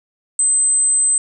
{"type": "tone", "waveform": "sine", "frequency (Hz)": 8170, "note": "C9", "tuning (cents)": -42, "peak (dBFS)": -12, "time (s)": [0.39, 1.18], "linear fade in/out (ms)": 2, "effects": []}